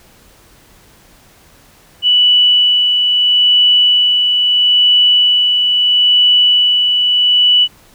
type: tone with tremolo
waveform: sine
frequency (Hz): 2960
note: F#7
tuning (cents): 0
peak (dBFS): -6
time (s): 2.02-7.68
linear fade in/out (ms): 50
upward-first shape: sine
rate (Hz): 0.76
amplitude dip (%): 35
effects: pink hiss -46 dBFS RMS until 7.94 s